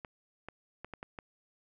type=clicks; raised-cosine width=0.5 ms; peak=-27 dBFS; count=6; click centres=0.048 / 0.486 / 0.846 / 0.937 / 1.029 / 1.188 s; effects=none